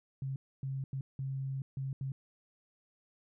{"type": "tone bursts at uneven times", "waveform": "sine", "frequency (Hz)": 134.7, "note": "C#3", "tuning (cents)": -49, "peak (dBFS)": -34, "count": 6, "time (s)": [[0.22, 0.36], [0.63, 0.84], [0.93, 1.01], [1.19, 1.62], [1.77, 1.93], [2.01, 2.12]], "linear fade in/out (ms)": 2, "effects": []}